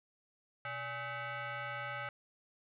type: tone with frequency modulation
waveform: sine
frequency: 126.1 Hz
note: B2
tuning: 36 cents sharp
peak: -38 dBFS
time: 0.65-2.09 s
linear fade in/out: 2 ms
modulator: 704 Hz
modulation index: 3
effects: none